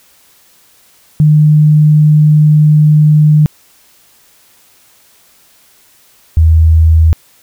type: tone pair in turn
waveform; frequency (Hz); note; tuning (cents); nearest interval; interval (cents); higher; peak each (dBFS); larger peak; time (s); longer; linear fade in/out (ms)
sine; 151.8 / 80.41; D#3 / E2; -42 / -42; major seventh; 1100; first; -3; neither; 1.2-3.46 / 6.37-7.13; first; 0
effects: white hiss -47 dBFS RMS until 7.42 s